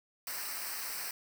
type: noise with comb filter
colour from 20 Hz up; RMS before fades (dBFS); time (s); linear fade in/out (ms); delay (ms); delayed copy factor
white; -39; 0.27-1.11; 2; 0.29; -0.75
effects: none